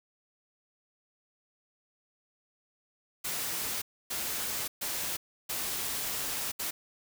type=noise bursts at uneven times; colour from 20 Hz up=white; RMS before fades=-34 dBFS; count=5; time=3.24-3.82 / 4.1-4.68 / 4.81-5.17 / 5.49-6.52 / 6.59-6.71 s; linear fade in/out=10 ms; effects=none